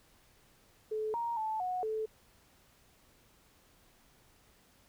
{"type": "tone with pitch steps", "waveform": "sine", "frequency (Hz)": [432.5, 936, 873, 732, 436.7], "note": ["A4", "A#5", "A5", "F#5", "A4"], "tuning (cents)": [-30, 7, -14, -19, -13], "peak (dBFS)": -32, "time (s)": [0.91, 2.06], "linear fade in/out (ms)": 10, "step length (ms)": 230, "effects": ["pink hiss -65 dBFS RMS until 4.88 s"]}